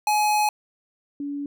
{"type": "tone pair in turn", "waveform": ["square", "sine"], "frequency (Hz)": [843, 285.4], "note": ["G#5", "D4"], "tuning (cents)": [26, -49], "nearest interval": "octave + perfect fifth", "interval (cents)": 1875, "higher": "first", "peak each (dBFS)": [-19, -27], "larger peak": "first", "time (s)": [[0.07, 0.49], [1.2, 1.46]], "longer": "first", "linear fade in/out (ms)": 2, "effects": []}